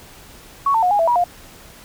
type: tone with pitch steps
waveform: sine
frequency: 1114 / 897 / 724 / 821 / 663 / 963 / 706 Hz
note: C#6 / A5 / F#5 / G#5 / E5 / B5 / F5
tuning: +8 / +33 / -38 / -20 / +10 / -44 / +19 cents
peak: -13 dBFS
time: 0.66-1.241 s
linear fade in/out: 5 ms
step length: 83 ms
effects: pink hiss -43 dBFS RMS until 1.84 s

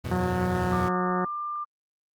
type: chord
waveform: 35% pulse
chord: E suspended second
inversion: none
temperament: equal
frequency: 82.41 / 92.5 / 123.47 Hz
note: E2 / F#2 / B2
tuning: 0 / 0 / 0 cents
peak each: -32 / -32 / -31 dBFS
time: 0.04-0.89 s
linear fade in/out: 10 ms
type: harmonic tone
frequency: 181.7 Hz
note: F#3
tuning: 31 cents flat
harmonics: 1 / 2 / 3 / 4 / 5 / 6 / 7 / 8 / 9 / 10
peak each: -28 / -30 / -36 / -33 / -35 / -40 / -38 / -39 / -43 / -42 dBFS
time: 0.11-1.25 s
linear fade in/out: 5 ms
type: tone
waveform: sine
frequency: 1192 Hz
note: D6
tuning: 25 cents sharp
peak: -29 dBFS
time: 0.71-1.65 s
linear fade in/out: 20 ms
effects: Opus 24 kbps

